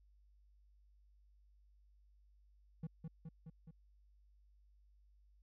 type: tone with echo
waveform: triangle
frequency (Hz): 160.8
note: E3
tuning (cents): -43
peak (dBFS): -38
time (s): 2.83-2.87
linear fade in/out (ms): 5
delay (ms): 210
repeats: 4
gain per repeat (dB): -3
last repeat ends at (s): 3.71
effects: added 50 Hz sine -65 dBFS peak until 5.42 s